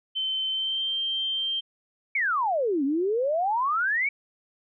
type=tone with pitch glide; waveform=sine; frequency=3082 to 3149 Hz; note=G7 to G7; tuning=-30 to +7 cents; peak=-25 dBFS; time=0.15-1.61 s; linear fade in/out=20 ms; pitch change=+37 cents; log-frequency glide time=0.51-0.84 s
type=exponential two-way sweep; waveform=sine; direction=down then up; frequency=2311 to 264.6 to 2311 Hz; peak=-22 dBFS; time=2.15-4.09 s; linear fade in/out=5 ms; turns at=2.84 s
effects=none